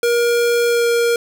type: tone with pitch glide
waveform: square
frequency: 474.1 to 470.6 Hz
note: A#4 to A#4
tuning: +29 to +16 cents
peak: -14 dBFS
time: 0.03-1.16 s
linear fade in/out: 2 ms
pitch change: -13 cents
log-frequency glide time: 0.67-0.85 s
effects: none